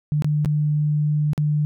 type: tone with dropouts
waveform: sine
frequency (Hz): 149.7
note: D3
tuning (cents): +33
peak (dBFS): -17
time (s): 0.12-1.65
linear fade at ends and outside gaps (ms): 0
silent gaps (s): 0.222-0.245 / 0.448-0.458 / 1.333-1.378
effects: none